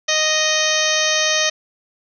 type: harmonic tone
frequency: 621 Hz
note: D#5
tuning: 3 cents flat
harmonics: 1 / 2 / 3 / 4 / 5 / 6 / 7 / 8 / 9 / 10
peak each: -23 / -28 / -22 / -25 / -24 / -24 / -28 / -31 / -24 / -23 dBFS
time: 0.08-1.5 s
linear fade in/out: 10 ms
effects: none